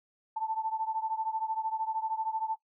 sine beating tone pair, 880 / 893 Hz, A5 / A5, 0 / +25 cents, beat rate 13 Hz, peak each -32 / -34 dBFS, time 0.36-2.56 s, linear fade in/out 10 ms, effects noise-tail reverb RT60 0.1 s tail -17 dB re dry

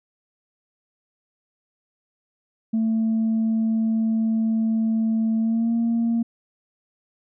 sine tone with pitch glide, 223 to 231.4 Hz, A3 to A#3, +23 to -13 cents, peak -17 dBFS, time 2.73-6.23 s, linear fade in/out 10 ms, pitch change +64 cents, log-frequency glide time 5.39-5.72 s, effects tanh soft clip ceiling -16 dBFS

